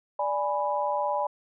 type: chord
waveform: sine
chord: G# diminished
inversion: second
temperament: equal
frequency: 587.3 / 830.6 / 987.8 Hz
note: D5 / G#5 / B5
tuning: 0 / 0 / 0 cents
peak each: -29 dBFS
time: 0.19-1.27 s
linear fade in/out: 5 ms
effects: none